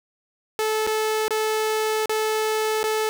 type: tone with dropouts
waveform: sawtooth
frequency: 434.7 Hz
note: A4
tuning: 21 cents flat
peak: -17 dBFS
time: 0.59-3.09 s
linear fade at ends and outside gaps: 0 ms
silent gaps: 0.867-0.874 / 1.281-1.307 / 2.058-2.095 / 2.831-2.84 s
effects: none